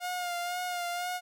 sawtooth tone with vibrato, 710 Hz, F5, 28 cents sharp, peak -28 dBFS, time 0-1.21 s, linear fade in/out 50 ms, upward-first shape sine, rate 2 Hz, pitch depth 33 cents each way, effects none

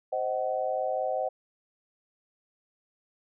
sine chord, C diminished, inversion none, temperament just, 523.3 / 627.9 / 753.5 Hz, C5 / Eb5 / Gb5, 0 / +16 / +31 cents, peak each -31 dBFS, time 0.12-1.29 s, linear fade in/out 10 ms, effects none

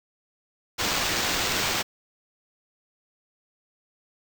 violet noise with sample-and-hold, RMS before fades -26 dBFS, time 0.78-1.83 s, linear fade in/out 20 ms, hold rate 11025 Hz, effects none

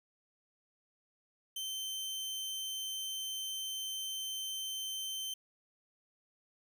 sawtooth tone, 3099 Hz, G7, 21 cents flat, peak -34 dBFS, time 1.56-5.34 s, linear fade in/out 5 ms, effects none

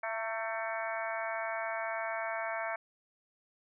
harmonic tone with a mistuned harmonic, 223.2 Hz, A3, 25 cents sharp, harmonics 3 / 4 / 5 / 6 / 7 / 8 / 9 / 10, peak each -37 / -41 / -44 / -43 / -42 / -44 / -52 / -42 dBFS, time 0.03-2.76 s, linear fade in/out 5 ms, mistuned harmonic 4, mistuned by +27 cents, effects none

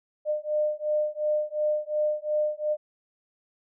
sine beating tone pair, 603 / 605.8 Hz, D5 / D#5, +46 / -46 cents, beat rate 2.8 Hz, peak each -27 dBFS, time 0.25-2.77 s, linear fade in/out 50 ms, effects none

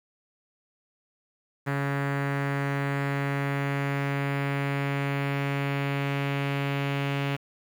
sawtooth tone with low-pass filter sweep, 140 Hz, C#3, 18 cents sharp, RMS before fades -28 dBFS, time 1.66-7.37 s, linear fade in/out 20 ms, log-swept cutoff 1800 to 2700 Hz, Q 2.7, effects 8-bit

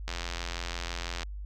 click train, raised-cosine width 0.2 ms, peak -17 dBFS, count 100, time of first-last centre 0.08-1.231 s, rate 86 Hz, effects added 50 Hz sine -36 dBFS peak until 1.45 s

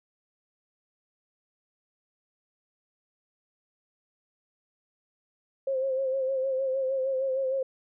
sine tone with vibrato, 530 Hz, C5, 22 cents sharp, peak -25 dBFS, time 5.67-7.63 s, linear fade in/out 5 ms, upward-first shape sine, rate 6.5 Hz, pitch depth 44 cents each way, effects none

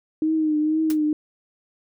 sine tone with vibrato, 310 Hz, D#4, 6 cents flat, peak -18 dBFS, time 0.22-1.13 s, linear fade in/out 2 ms, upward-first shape triangle, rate 2.1 Hz, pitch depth 52 cents each way
white noise with exponential decay, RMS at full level -30 dBFS, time 0.9-0.98 s, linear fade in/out 1 ms, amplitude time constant 17 ms
effects none

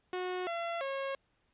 sawtooth tone with pitch steps, 365 / 679 / 545 Hz, F#4 / F5 / C#5, -24 / -49 / -29 cents, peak -30 dBFS, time 0.13-1.15 s, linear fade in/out 2 ms, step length 340 ms, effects pink hiss -75 dBFS RMS until 1.53 s + resampled to 8000 Hz

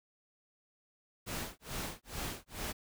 pink noise with tremolo, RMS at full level -38 dBFS, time 1.26-2.73 s, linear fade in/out 20 ms, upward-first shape sine, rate 2.3 Hz, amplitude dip 100%, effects none

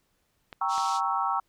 clicks, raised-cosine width 0.3 ms, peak -24 dBFS, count 2, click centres 0.528 / 0.78 s
sine chord, G diminished seventh, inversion none, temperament equal, 784 / 932.3 / 1108.7 / 1318.5 Hz, G5 / Bb5 / Db6 / Fb6, 0 / 0 / 0 / 0 cents, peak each -30 dBFS, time 0.61-1.4 s, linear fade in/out 5 ms
white band-pass noise, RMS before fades -40 dBFS, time 0.68-1.01 s, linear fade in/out 50 ms, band 3000 to 6400 Hz, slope 24 dB/octave
effects pink hiss -72 dBFS RMS until 1.48 s

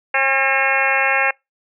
harmonic tone with a mistuned harmonic, 269.9 Hz, C#4, 46 cents flat, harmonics 2 / 3 / 4 / 5 / 6 / 7 / 8 / 9 / 10, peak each -24 / -22 / -26 / -27 / -21 / -23 / -21 / -24 / -24 dBFS, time 0.14-1.31 s, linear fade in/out 5 ms, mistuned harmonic 7, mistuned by -54 cents, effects noise-tail reverb RT60 0.2 s tail -26 dB re dry

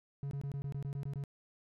triangle tone bursts, 140 Hz, C#3, 18 cents sharp, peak -34 dBFS, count 10, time 0.23-1.238 s, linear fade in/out 0 ms, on 81 ms, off 22 ms, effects none

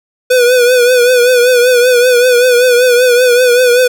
square tone with vibrato, 493.9 Hz, B4, in tune, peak -6 dBFS, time 0.3-3.88 s, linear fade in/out 10 ms, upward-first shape triangle, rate 5.2 Hz, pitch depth 68 cents each way, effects none

